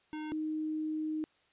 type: tone pair in turn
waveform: square / sine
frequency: 307.3 / 310.7 Hz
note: D#4 / D#4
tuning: -21 / -2 cents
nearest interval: unison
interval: 19 cents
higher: second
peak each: -38 / -32 dBFS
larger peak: second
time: 0.13-0.32 / 0.32-1.24 s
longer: second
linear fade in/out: 0 ms
effects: white hiss -69 dBFS RMS until 1.52 s + resampled to 8000 Hz